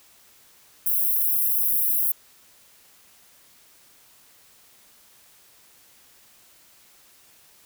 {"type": "high-pass noise", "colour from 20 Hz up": "white", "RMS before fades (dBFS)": -22, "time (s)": [0.86, 2.12], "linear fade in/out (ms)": 5, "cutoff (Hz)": 11000, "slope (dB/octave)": 48, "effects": ["white hiss -55 dBFS RMS until 7.65 s"]}